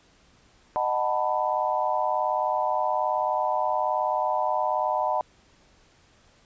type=chord; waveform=sine; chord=B dominant seventh; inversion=first; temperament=just; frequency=617.4 / 740.8 / 889 / 987.8 Hz; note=D#5 / F#5 / A5 / B5; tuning=-14 / +2 / +18 / 0 cents; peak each=-28 dBFS; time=0.76-5.21 s; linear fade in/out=0 ms; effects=pink hiss -59 dBFS RMS until 6.45 s + resampled to 16000 Hz